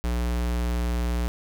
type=tone; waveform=square; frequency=59.7 Hz; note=A#1; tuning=42 cents sharp; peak=-24 dBFS; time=0.04-1.28 s; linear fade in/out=0 ms; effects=none